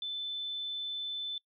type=tone; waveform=sine; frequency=3520 Hz; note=A7; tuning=in tune; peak=-34 dBFS; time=0.02-1.38 s; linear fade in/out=2 ms; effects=noise-tail reverb RT60 0.1 s tail -24 dB re dry